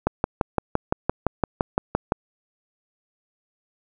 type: click train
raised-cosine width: 1 ms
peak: -5 dBFS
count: 13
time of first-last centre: 0.07-2.121 s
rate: 5.85 Hz
effects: none